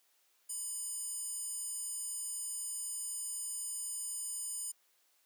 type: tone with high-pass filter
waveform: square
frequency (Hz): 996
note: B5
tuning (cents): +14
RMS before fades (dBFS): -40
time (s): 0.49-4.72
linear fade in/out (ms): 10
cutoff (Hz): 8500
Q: 5.4
effects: white hiss -72 dBFS RMS until 5.25 s + high-pass 400 Hz 12 dB/octave